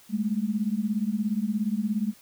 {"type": "beating tone pair", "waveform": "sine", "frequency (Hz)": [202.9, 219.9], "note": ["G#3", "A3"], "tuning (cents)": [-40, -1], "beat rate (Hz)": 17, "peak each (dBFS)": -27, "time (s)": [0.09, 2.14], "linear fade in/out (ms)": 50, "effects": ["white hiss -55 dBFS RMS until 2.21 s"]}